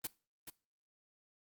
white noise with echo, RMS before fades -38 dBFS, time 0.04-0.07 s, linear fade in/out 5 ms, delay 430 ms, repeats 1, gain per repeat -9 dB, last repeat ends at 0.5 s, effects noise-tail reverb RT60 0.3 s tail -20 dB re dry + Opus 32 kbps

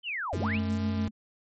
sine linear two-way sweep, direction down then up, 3136 to 87.31 to 3116 Hz, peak -30 dBFS, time 0.03-0.6 s, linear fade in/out 50 ms, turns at 0.39 s
square tone with vibrato, 92.5 Hz, F#2, in tune, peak -31 dBFS, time 0.33-1.08 s, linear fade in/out 0 ms, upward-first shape sine, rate 2.4 Hz, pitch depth 11 cents each way
sine tone with tremolo, 216.5 Hz, A3, 28 cents flat, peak -26 dBFS, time 0.4-1.11 s, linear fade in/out 50 ms, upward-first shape sine, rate 6.9 Hz, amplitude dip 45%
effects MP3 32 kbps

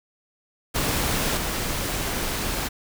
pink noise with level steps, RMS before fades -24 / -27 dBFS, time 0.74-2.69 s, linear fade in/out 20 ms, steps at 1.37 s, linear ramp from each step 2 ms, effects none

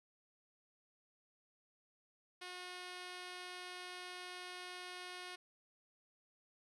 5% pulse tone, 361.5 Hz, F#4, 40 cents flat, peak -35 dBFS, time 2.41-5.36 s, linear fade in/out 10 ms, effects resampled to 22050 Hz

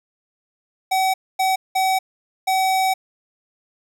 square tone bursts at uneven times, 759 Hz, F#5, 44 cents sharp, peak -17 dBFS, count 4, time 0.91-1.14 / 1.39-1.56 / 1.75-1.99 / 2.47-2.94 s, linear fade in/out 10 ms, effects none

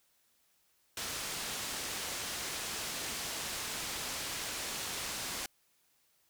white low-pass noise, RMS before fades -39 dBFS, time 0.97-5.46 s, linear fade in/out 2 ms, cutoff 7900 Hz, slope 12 dB/octave, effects white hiss -72 dBFS RMS until 6.29 s

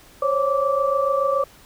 sine tone cluster, 534 / 561 / 1164 Hz, C5 / C#5 / D6, +35 / +21 / -16 cents, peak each -22 dBFS, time 0.22-1.44 s, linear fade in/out 5 ms, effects pink hiss -49 dBFS RMS until 1.65 s

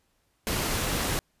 pink noise, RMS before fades -28 dBFS, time 0.47-1.19 s, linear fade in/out 0 ms, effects pink hiss -71 dBFS RMS until 1.4 s + resampled to 32000 Hz

